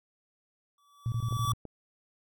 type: tone with exponential growth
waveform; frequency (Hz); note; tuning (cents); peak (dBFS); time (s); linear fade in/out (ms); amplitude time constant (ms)
square; 1150; D6; -37; -28; 0.78-1.52; 2; 160
type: tone bursts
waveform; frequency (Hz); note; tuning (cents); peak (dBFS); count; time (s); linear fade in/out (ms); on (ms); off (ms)
sine; 116.54; A#2; 0; -27; 6; 1.06-1.535; 0; 60; 23
type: clicks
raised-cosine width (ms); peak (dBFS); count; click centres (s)
2; -28; 2; 1.325 / 1.653
effects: none